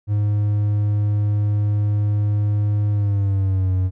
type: tone with pitch glide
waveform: triangle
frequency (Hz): 103.83 to 93.04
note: G#2 to F#2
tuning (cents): 0 to +10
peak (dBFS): -14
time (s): 0.07-3.91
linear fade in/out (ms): 50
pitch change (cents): -190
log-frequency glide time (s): 2.91-3.72
effects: none